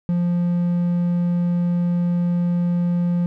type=tone; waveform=triangle; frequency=174.61 Hz; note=F3; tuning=in tune; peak=-15 dBFS; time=0.09-3.26 s; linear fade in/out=0 ms; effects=none